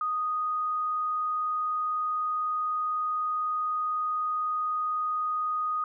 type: tone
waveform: sine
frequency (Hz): 1242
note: D#6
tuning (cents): -3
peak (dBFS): -26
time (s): 0.01-5.84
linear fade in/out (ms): 2
effects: none